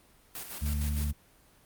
white noise with tremolo, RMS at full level -39 dBFS, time 0.35-1.11 s, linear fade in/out 2 ms, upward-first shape square, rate 6.5 Hz, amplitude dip 50%
harmonic tone, 73.7 Hz, D2, 7 cents sharp, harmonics 1 / 2 / 3, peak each -28 / -39 / -39 dBFS, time 0.61-1.13 s, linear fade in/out 20 ms
effects pink hiss -61 dBFS RMS until 1.65 s + Opus 32 kbps

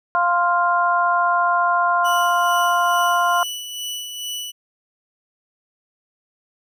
harmonic tone, 349.2 Hz, F4, in tune, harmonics 2 / 3 / 4, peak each -20 / -18 / -21 dBFS, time 0.15-3.43 s, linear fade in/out 0 ms
sawtooth tone with tremolo, 2960 Hz, F#7, in tune, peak -22 dBFS, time 2.04-4.52 s, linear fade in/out 20 ms, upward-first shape sine, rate 2.3 Hz, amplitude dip 45%
effects none

